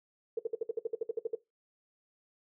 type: tone bursts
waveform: sine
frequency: 453.9 Hz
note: A#4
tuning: 46 cents flat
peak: -28 dBFS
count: 13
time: 0.37-1.352 s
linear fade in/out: 5 ms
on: 22 ms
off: 58 ms
effects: noise-tail reverb RT60 0.2 s tail -19 dB re dry